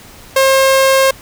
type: tone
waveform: sawtooth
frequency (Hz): 535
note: C5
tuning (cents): +38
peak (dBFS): -4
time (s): 0.36-1.11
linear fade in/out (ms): 5
effects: pink hiss -38 dBFS RMS until 1.21 s